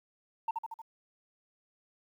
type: tone with echo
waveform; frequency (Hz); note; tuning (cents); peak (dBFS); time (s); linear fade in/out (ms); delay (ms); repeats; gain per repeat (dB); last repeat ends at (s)
sine; 905; A5; +48; -26; 0.48-0.51; 5; 77; 4; -4; 0.818
effects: tanh soft clip ceiling -27 dBFS + 11-bit